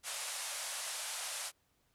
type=band-pass noise; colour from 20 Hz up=white; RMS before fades=-41 dBFS; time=0.03-1.52 s; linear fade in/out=50 ms; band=540 to 11000 Hz; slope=48 dB/octave; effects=pink hiss -75 dBFS RMS until 1.94 s